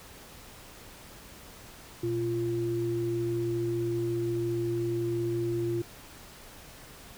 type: tone pair together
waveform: sine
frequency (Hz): 120 / 345.5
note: B2 / F4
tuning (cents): -49 / -19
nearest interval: octave + tritone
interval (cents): 1830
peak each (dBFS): -33 / -28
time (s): 2.03-5.82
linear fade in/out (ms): 5
effects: pink hiss -49 dBFS RMS until 7.17 s